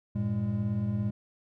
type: tone cluster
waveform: triangle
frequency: 96.9 / 114.4 / 204.1 Hz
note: G2 / A#2 / G#3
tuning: -20 / -32 / -30 cents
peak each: -33 / -28 / -29 dBFS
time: 0.15-1.11 s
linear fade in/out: 10 ms
effects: none